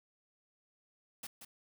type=noise with echo; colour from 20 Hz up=white; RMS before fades=-44 dBFS; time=1.23-1.27 s; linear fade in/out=5 ms; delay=180 ms; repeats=1; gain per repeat=-7 dB; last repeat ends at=1.45 s; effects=none